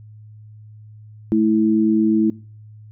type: tone pair together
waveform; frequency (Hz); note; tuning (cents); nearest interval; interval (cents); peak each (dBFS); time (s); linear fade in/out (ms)
sine; 217.7 / 326.4; A3 / E4; -18 / -17; perfect fifth; 701; -16; 1.32-2.3; 0
effects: noise-tail reverb RT60 0.4 s tail -22 dB re dry + added 107 Hz sine -39 dBFS peak until 2.91 s